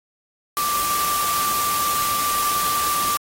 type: tone in noise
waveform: sine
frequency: 1174.7 Hz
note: D6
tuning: in tune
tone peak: -21 dBFS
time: 0.57-3.17 s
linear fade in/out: 0 ms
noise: white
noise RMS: -25 dBFS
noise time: 0.57-3.17 s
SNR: +1 dB
effects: AAC 48 kbps